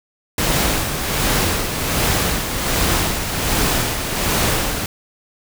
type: noise with tremolo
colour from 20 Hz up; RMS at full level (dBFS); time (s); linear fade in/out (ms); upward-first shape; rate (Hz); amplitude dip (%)
pink; -17; 0.38-4.86; 2; sine; 1.3; 50
effects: none